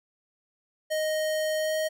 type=tone with pitch glide; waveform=square; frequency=622.3 to 626.6 Hz; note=D#5 to D#5; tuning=0 to +12 cents; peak=-26 dBFS; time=0.9-1.89 s; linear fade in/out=20 ms; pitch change=+12 cents; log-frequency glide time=1.58-1.75 s; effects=none